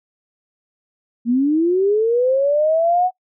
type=linear sweep; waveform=sine; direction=up; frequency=227.6 to 744 Hz; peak=-13 dBFS; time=1.25-3.11 s; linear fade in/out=50 ms; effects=noise-tail reverb RT60 0.1 s tail -22 dB re dry